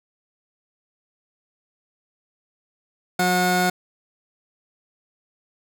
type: tone pair together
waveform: 25% pulse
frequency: 181.2 / 724.8 Hz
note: F#3 / F#5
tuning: -36 / -36 cents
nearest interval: 2 octaves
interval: 2400 cents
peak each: -18 / -16 dBFS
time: 3.19-3.7 s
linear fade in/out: 5 ms
effects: none